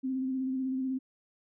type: tone with vibrato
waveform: sine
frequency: 261.6 Hz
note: C4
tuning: in tune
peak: -29 dBFS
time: 0.03-0.99 s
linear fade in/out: 20 ms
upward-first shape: square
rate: 16 Hz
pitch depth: 22 cents each way
effects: none